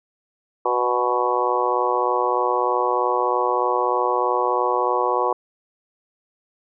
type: harmonic tone with a mistuned harmonic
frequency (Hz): 123.2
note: B2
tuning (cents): -4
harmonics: 3 / 4 / 5 / 6 / 7 / 8 / 9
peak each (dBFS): -26 / -24 / -29 / -27 / -26 / -24 / -25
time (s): 0.65-5.33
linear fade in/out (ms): 5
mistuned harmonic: 5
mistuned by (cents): -20
effects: none